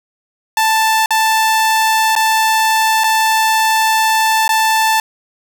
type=tone with dropouts; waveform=sawtooth; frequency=882 Hz; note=A5; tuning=4 cents sharp; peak=-7 dBFS; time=0.57-5 s; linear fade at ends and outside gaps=2 ms; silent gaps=1.06-1.106 / 2.153-2.162 / 3.037-3.041 / 4.479-4.491 s; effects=none